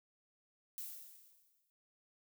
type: noise with exponential decay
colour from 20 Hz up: violet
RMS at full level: -43 dBFS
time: 0.78-1.7 s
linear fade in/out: 0 ms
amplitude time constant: 200 ms
effects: noise-tail reverb RT60 0.3 s tail -26 dB re dry